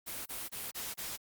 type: noise bursts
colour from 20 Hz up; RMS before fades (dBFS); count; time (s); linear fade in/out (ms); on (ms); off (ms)
white; -40; 5; 0.06-1.172; 20; 200; 28
effects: Opus 32 kbps